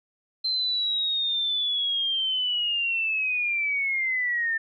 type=linear sweep; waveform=sine; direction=down; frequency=4123 to 1787 Hz; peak=-23 dBFS; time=0.44-4.58 s; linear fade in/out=10 ms; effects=none